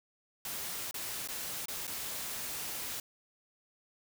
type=noise with dropouts; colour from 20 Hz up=white; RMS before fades=-39 dBFS; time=0.45-3 s; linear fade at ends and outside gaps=2 ms; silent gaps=0.911-0.942 / 1.275-1.286 / 1.657-1.683 / 1.869-1.877 s; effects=none